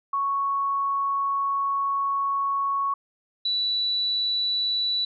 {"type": "tone pair in turn", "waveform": "sine", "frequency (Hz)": [1108.7, 3951], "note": ["C#6", "B7"], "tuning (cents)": [0, 0], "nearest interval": "octave + minor seventh", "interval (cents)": 2200, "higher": "second", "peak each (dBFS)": -22, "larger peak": "neither", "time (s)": [[0.13, 2.94], [3.45, 5.05]], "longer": "first", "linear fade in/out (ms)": 5, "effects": []}